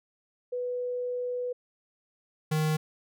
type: tone pair in turn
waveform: sine / square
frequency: 493.9 / 155.21 Hz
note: B4 / D#3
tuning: 0 / -4 cents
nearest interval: octave + minor sixth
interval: 2004 cents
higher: first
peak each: -29 / -25 dBFS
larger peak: second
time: 0.52-1.53 / 2.51-2.77 s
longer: first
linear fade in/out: 10 ms
effects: none